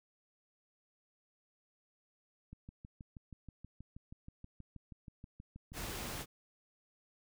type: click train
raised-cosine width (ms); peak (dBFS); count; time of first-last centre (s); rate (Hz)
5; -37; 21; 2.53-5.72; 6.27
type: noise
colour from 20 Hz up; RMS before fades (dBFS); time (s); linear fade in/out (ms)
pink; -42; 5.73-6.26; 50
effects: none